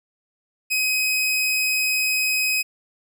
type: tone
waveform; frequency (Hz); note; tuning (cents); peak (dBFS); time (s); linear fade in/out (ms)
sawtooth; 2526; D#7; +26; -16; 0.7-2.63; 20
effects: none